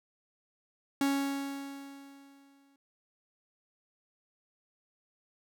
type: tone with exponential decay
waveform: 45% pulse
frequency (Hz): 277.2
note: C#4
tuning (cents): 0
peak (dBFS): -25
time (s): 1.01-2.76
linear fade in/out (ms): 2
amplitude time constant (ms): 380
effects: none